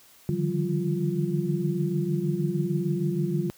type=tone cluster; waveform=sine; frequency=146.2 / 152.7 / 172.6 / 191.6 / 348.7 Hz; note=D3 / D#3 / F3 / G3 / F4; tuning=-7 / -32 / -20 / -39 / -3 cents; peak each=-30 dBFS; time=0.29-3.5 s; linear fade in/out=0 ms; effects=white hiss -55 dBFS RMS until 3.57 s + high-pass 60 Hz 12 dB/octave